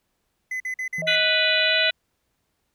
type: tone bursts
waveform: triangle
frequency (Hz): 2025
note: B6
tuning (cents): +43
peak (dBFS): -24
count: 5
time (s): 0.51-1.158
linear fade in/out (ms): 5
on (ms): 92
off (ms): 47
type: tone with exponential decay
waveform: triangle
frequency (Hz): 165.9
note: E3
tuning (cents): +11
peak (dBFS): -28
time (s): 0.98-1.39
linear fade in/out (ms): 5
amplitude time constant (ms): 87
type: tone with pitch glide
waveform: sine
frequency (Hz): 630 to 638.1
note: D#5 to D#5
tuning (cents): +21 to +44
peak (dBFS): -26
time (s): 1.02-1.9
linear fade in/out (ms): 2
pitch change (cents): +23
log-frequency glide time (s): 1.64-1.75
type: harmonic tone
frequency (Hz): 493.9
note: B4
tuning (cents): 0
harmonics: 3 / 4 / 5 / 6 / 7 / 8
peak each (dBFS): -25 / -26 / -24 / -25 / -28 / -25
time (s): 1.07-1.91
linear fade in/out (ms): 10
effects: pink hiss -73 dBFS RMS until 2.74 s